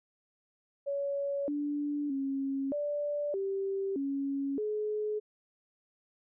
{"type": "tone with pitch steps", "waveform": "sine", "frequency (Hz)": [562, 291.5, 272.5, 585, 390.3, 276.9, 424.2], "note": ["C#5", "D4", "C#4", "D5", "G4", "C#4", "G#4"], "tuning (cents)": [24, -13, -29, -7, -8, -2, 37], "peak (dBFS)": -30, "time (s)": [0.86, 5.2], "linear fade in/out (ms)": 20, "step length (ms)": 620, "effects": []}